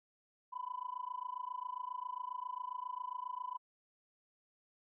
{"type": "tone with amplitude modulation", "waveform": "sine", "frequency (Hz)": 999, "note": "B5", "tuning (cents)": 20, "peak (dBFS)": -35, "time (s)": [0.52, 3.58], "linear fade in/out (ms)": 20, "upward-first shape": "sine", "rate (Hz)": 27.4, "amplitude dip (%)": 95, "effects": ["tanh soft clip ceiling -31 dBFS"]}